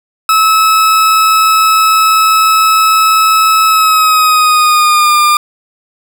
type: tone with pitch glide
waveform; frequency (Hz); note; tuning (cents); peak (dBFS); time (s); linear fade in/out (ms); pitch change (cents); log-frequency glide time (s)
40% pulse; 1297 to 1203.2; E6 to D6; -28 to +42; -5; 0.29-5.37; 2; -130; 3.67-5.18
effects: none